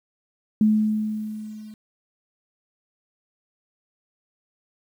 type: tone with level ramp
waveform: sine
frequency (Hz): 214.8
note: A3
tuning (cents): -41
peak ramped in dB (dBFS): -13 to -38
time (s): 0.61-1.74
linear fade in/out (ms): 2
effects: 9-bit